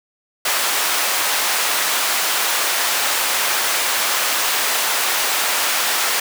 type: high-pass noise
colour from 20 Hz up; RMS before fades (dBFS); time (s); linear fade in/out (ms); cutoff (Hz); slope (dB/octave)
pink; -19; 0.45-6.2; 5; 870; 12
effects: none